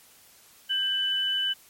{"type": "tone pair together", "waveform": "sine", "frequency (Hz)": [1581.2, 2997], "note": ["G6", "F#7"], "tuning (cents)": [15, 22], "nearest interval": "major seventh", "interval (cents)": 1107, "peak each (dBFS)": [-33, -24], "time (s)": [0.69, 1.54], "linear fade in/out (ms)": 20, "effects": ["white hiss -55 dBFS RMS until 1.69 s", "MP3 64 kbps"]}